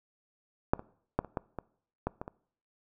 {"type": "clicks", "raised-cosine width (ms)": 1, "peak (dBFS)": [-9, -27, -12, -29, -17, -22, -16, -23, -26], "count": 9, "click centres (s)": [0.735, 0.794, 1.19, 1.247, 1.372, 1.587, 2.07, 2.215, 2.279], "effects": ["noise-tail reverb RT60 0.6 s tail -23 dB re dry"]}